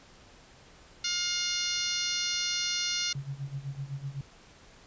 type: harmonic tone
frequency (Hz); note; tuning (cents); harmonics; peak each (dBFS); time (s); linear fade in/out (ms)
710; F5; +28; 2 / 3 / 4 / 5 / 6 / 7 / 8 / 9; -40 / -38 / -37 / -36 / -34 / -38 / -35 / -39; 1.04-3.13; 5
type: tone with tremolo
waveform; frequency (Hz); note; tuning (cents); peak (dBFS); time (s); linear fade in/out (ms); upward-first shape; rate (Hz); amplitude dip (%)
sine; 138.3; C#3; -4; -31; 3.15-4.21; 2; sine; 7.9; 85
effects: pink hiss -55 dBFS RMS until 4.86 s + resampled to 16000 Hz